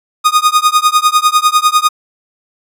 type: tone with tremolo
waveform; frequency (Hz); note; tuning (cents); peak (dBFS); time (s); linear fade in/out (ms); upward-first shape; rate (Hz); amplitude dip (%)
45% pulse; 1235; D#6; -13; -4; 0.24-1.89; 20; triangle; 10; 100
effects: resampled to 32000 Hz